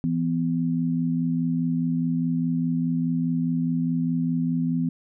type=tone pair together; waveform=sine; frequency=166.65 / 251.5 Hz; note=E3 / B3; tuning=+19 / +32 cents; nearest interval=perfect fifth; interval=713 cents; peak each=-24 dBFS; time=0.04-4.89 s; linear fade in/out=0 ms; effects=none